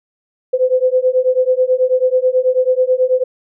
sine beating tone pair, 506 / 515.2 Hz, B4 / C5, +42 / -27 cents, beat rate 9.2 Hz, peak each -14 dBFS, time 0.53-3.24 s, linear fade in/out 10 ms, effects none

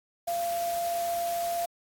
sine tone in noise, 688 Hz, F5, 26 cents flat, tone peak -27 dBFS, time 0.27-1.66 s, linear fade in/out 10 ms, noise white, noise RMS -40 dBFS, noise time 0.27-1.66 s, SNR +10 dB, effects AAC 64 kbps

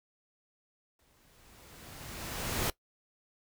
pink noise with exponential growth, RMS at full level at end -30 dBFS, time 0.99-2.7 s, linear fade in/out 2 ms, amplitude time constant 370 ms, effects noise-tail reverb RT60 0.1 s tail -20 dB re dry

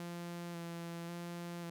sawtooth tone with vibrato, 171 Hz, F3, 36 cents flat, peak -38 dBFS, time 0-1.7 s, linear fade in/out 2 ms, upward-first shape square, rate 0.92 Hz, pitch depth 15 cents each way, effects none

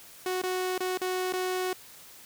sawtooth tone with dropouts, 368.7 Hz, F#4, 6 cents flat, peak -24 dBFS, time 0.26-1.73 s, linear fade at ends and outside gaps 2 ms, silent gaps 0.417-0.436 / 0.779-0.805 / 0.975-1.015 / 1.325-1.335 s, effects white hiss -50 dBFS RMS until 2.25 s

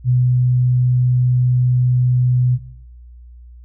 sine tone, 125 Hz, B2, 21 cents sharp, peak -11 dBFS, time 0.04-2.59 s, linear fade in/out 50 ms, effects noise-tail reverb RT60 0.9 s tail -21 dB re dry + added 60 Hz sine -37 dBFS peak until 3.64 s

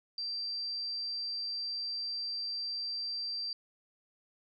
sine tone, 4699 Hz, D8, in tune, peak -34 dBFS, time 0.18-3.53 s, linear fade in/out 2 ms, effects none

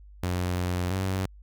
sawtooth tone pair in turn, 89.7 / 94.84 Hz, F2 / F#2, +47 / +43 cents, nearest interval minor second, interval 96 cents, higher second, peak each -22 dBFS, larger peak neither, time 0.23-0.9 / 0.9-1.26 s, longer first, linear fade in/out 5 ms, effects added 50 Hz sine -46 dBFS peak until 1.42 s

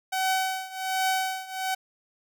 sawtooth tone with tremolo, 757 Hz, F#5, 39 cents sharp, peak -18 dBFS, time 0.12-1.75 s, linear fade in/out 10 ms, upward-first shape triangle, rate 1.3 Hz, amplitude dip 90%, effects none

